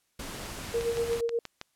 pink noise, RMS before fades -39 dBFS, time 0.19-1.21 s, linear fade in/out 5 ms
sine tone with tremolo, 466.2 Hz, A#4, in tune, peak -24 dBFS, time 0.74-1.39 s, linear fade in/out 2 ms, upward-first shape sine, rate 8.4 Hz, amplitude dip 65%
click train, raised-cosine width 0.2 ms, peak -20 dBFS, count 6, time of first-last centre 0.81-1.614 s, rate 6.22 Hz
effects white hiss -73 dBFS RMS until 1.75 s + low-pass 12000 Hz 12 dB/octave

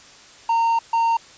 triangle tone bursts at uneven times, 919 Hz, A#5, 25 cents flat, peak -14 dBFS, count 2, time 0.49-0.79 / 0.93-1.17 s, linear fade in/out 5 ms, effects white hiss -46 dBFS RMS until 1.37 s + resampled to 16000 Hz

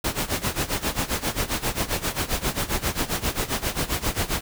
pink noise with tremolo, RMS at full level -23 dBFS, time 0.04-4.41 s, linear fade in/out 5 ms, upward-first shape sine, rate 7.5 Hz, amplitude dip 85%, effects none

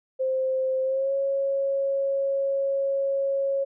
sine tone with pitch glide, 523.3 to 549 Hz, C5 to C#5, 0 to -17 cents, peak -22 dBFS, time 0.19-3.65 s, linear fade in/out 20 ms, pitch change +83 cents, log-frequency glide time 0.83-1.13 s, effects none

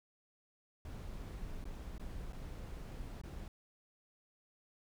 brown noise with dropouts, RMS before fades -45 dBFS, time 0.85-3.48 s, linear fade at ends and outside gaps 2 ms, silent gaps 1.642-1.653 / 1.981-1.996 / 2.325-2.33 / 3.215-3.235 s, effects none

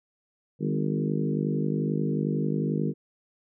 harmonic tone with a mistuned harmonic, 51.2 Hz, G#1, 24 cents flat, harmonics 3 / 4 / 5 / 6 / 7 / 8 / 9, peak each -28 / -30 / -32 / -34 / -35 / -36 / -37 dBFS, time 0.59-2.94 s, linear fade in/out 50 ms, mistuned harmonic 4, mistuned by -31 cents, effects none

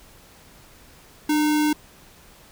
sine tone with sample-and-hold, 300 Hz, D4, 37 cents sharp, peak -17 dBFS, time 1.29-1.73 s, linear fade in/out 5 ms, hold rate 1225 Hz, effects pink hiss -50 dBFS RMS until 2.51 s

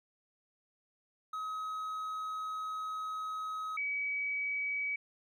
triangle / sine tone pair in turn, 1272 / 2276 Hz, D#6 / C#7, +38 / +45 cents, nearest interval minor seventh, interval 1007 cents, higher second, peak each -34 / -32 dBFS, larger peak second, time 1.33-3.77 / 3.77-4.96 s, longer first, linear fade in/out 5 ms, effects none

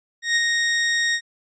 sawtooth tone with ADSR envelope, 1864.7 Hz, A#6, in tune, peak -12 dBFS, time 0.22-1.21 s, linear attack 140 ms, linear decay 30 ms, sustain -3 dB, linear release 68 ms, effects resampled to 16000 Hz

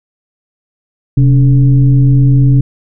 sine tone with frequency modulation, 130.81 Hz, C3, in tune, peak -4 dBFS, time 1.17-2.61 s, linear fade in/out 5 ms, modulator 155 Hz, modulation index 0.56, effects none

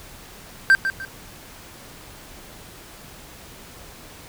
triangle tone with echo, 1568 Hz, G6, in tune, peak -8 dBFS, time 0.7-0.75 s, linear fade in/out 0 ms, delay 150 ms, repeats 2, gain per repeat -10 dB, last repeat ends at 1.05 s, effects pink hiss -43 dBFS RMS until 4.28 s

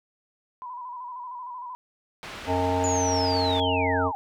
sine tone with vibrato, 987.8 Hz, B5, in tune, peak -34 dBFS, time 0.62-1.75 s, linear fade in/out 0 ms, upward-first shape square, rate 13 Hz, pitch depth 46 cents each way
white low-pass noise, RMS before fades -39 dBFS, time 2.23-3.6 s, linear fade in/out 0 ms, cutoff 2600 Hz, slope 12 dB/octave
harmonic tone, 90.8 Hz, F#2, 32 cents flat, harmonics 1 / 3 / 5 / 7 / 9 / 10, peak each -29 / -29 / -29 / -29 / -29 / -29 dBFS, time 2.46-4.12 s, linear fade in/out 50 ms
sine linear sweep, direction down, 7040 to 756 Hz, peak -28 dBFS, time 2.84-4.15 s, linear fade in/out 0 ms
effects none

